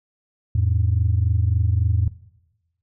sine tone pair together, 84.4 / 108.01 Hz, E2 / A2, +41 / -32 cents, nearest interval major third, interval 427 cents, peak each -18 dBFS, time 0.55-2.08 s, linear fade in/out 5 ms, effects noise-tail reverb RT60 1.0 s tail -20 dB re dry + tanh soft clip ceiling -10 dBFS

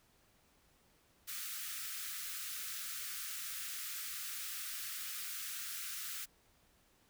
white high-pass noise, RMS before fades -43 dBFS, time 1.27-6.26 s, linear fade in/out 20 ms, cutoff 1200 Hz, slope 96 dB/octave, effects pink hiss -70 dBFS RMS until 7.09 s

